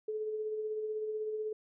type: tone with tremolo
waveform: sine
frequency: 430.9 Hz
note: A4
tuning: 36 cents flat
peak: -32 dBFS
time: 0.08-1.53 s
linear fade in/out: 5 ms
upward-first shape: sine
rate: 16 Hz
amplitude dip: 35%
effects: none